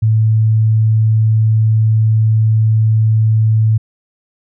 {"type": "tone", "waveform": "sine", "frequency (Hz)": 110, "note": "A2", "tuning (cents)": 0, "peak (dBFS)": -8, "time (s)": [0.02, 3.78], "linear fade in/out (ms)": 10, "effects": []}